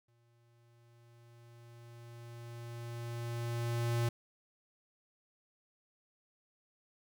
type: tone with exponential growth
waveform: square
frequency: 117.9 Hz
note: A#2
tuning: 20 cents sharp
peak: -30 dBFS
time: 0.08-4.09 s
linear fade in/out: 5 ms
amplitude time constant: 870 ms
effects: none